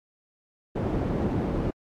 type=low-pass noise; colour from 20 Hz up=white; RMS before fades=-27 dBFS; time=0.75-1.71 s; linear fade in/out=10 ms; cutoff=350 Hz; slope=12 dB/octave; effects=AAC 64 kbps